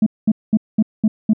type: tone bursts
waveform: sine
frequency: 216.4 Hz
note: A3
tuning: 29 cents flat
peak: -8 dBFS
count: 6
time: 0.02-1.334 s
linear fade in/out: 5 ms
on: 44 ms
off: 210 ms
effects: tanh soft clip ceiling -7 dBFS